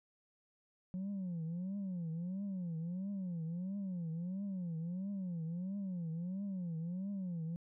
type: tone with vibrato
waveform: sine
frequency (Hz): 180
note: F#3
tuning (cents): -47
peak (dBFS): -35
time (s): 0.94-7.56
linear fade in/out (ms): 0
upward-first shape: triangle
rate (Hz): 1.5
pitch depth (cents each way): 220
effects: tanh soft clip ceiling -36 dBFS